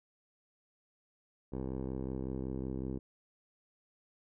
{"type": "tone with low-pass filter sweep", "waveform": "10% pulse", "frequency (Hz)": 65.41, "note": "C2", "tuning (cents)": 0, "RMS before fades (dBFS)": -38, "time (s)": [1.52, 2.99], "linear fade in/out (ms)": 10, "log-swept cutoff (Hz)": [570, 380], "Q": 1.3, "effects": []}